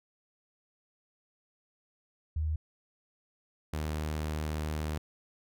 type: tone pair in turn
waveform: sine / sawtooth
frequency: 77.78 / 76.84 Hz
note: D#2 / D#2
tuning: 0 / -21 cents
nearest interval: unison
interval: 21 cents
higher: first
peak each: -28 dBFS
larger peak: neither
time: 2.36-2.56 / 3.73-4.98 s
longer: second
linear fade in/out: 5 ms
effects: none